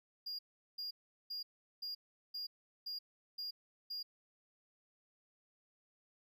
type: tone bursts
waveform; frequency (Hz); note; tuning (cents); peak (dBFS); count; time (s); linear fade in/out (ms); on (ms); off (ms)
triangle; 4829; D8; +47; -39; 8; 0.26-4.03; 10; 130; 390
effects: none